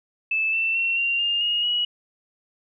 sine tone with pitch steps, 2626 / 2672 / 2719 / 2766 / 2814 / 2864 / 2914 Hz, E7 / E7 / F7 / F7 / F7 / F7 / F#7, -7 / +23 / -47 / -17 / +12 / +43 / -27 cents, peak -20 dBFS, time 0.31-1.85 s, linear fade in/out 5 ms, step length 220 ms, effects none

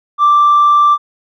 triangle tone with tanh clipping, 1174.7 Hz, D6, in tune, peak -6 dBFS, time 0.18-0.98 s, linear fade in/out 50 ms, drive 5 dB, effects none

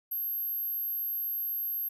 sine tone, 12544 Hz, G9, in tune, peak -30 dBFS, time 0.11-1.89 s, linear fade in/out 10 ms, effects none

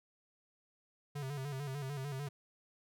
square tone with vibrato, 138.59 Hz, C#3, in tune, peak -39 dBFS, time 1.15-2.29 s, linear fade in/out 10 ms, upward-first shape square, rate 6.7 Hz, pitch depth 75 cents each way, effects none

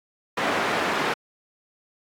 white band-pass noise, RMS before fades -25 dBFS, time 0.37-1.14 s, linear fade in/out 5 ms, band 210 to 1600 Hz, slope 12 dB/octave, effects AAC 64 kbps

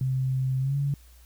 sine tone with pitch glide, 131 to 141.22 Hz, C3 to C#3, +2 to +33 cents, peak -23 dBFS, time 0.01-0.94 s, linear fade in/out 2 ms, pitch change +131 cents, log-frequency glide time 0.6-0.76 s, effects added 60 Hz sine -50 dBFS peak until 1.25 s + white hiss -59 dBFS RMS until 1.25 s

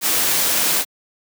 white noise, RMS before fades -18 dBFS, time 0.01-0.85 s, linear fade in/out 50 ms, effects high-pass 150 Hz 12 dB/octave

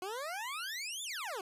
20% pulse exponential two-way sweep, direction up then down, 356.7 to 3631 to 356.7 Hz, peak -33 dBFS, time 0.02-1.41 s, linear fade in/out 2 ms, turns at 1.03 s, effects resampled to 32000 Hz

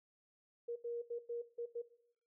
sine tone bursts at uneven times, 472.2 Hz, A#4, 22 cents sharp, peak -38 dBFS, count 6, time 0.68-0.76 / 0.84-1.02 / 1.1-1.19 / 1.29-1.42 / 1.58-1.66 / 1.75-1.82 s, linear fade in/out 10 ms, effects noise-tail reverb RT60 0.7 s tail -17 dB re dry

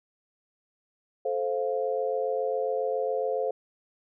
sine chord, F major, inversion first, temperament just, 436.5 / 523.8 / 698.5 Hz, A4 / C5 / F5, -14 / +2 / 0 cents, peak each -30 / -28 / -33 dBFS, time 1.25-3.51 s, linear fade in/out 5 ms, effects none

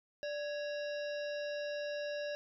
harmonic tone with a mistuned harmonic, 554.4 Hz, C#5, in tune, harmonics 1 / 3 / 5 / 7 / 9 / 10, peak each -37 / -46 / -50 / -53 / -56 / -54 dBFS, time 0.23-2.35 s, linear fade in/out 0 ms, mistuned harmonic 1, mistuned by +100 cents, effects none

